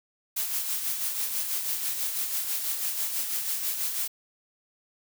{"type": "noise with tremolo", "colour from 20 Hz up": "blue", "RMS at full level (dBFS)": -28, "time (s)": [0.36, 4.08], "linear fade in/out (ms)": 10, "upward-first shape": "sine", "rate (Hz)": 6.1, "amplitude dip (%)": 45, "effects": []}